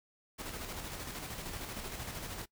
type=noise with tremolo; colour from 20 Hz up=pink; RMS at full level=-41 dBFS; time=0.38-2.46 s; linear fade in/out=20 ms; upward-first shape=square; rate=13 Hz; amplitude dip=35%; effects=noise-tail reverb RT60 0.1 s tail -21 dB re dry